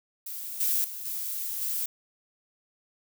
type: noise with level steps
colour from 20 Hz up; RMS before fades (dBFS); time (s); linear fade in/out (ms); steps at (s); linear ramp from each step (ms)
violet; -37 / -26 / -38 / -33 / -30; 0.26-1.86; 5; 0.6 / 0.84 / 1.05 / 1.61; 5
effects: none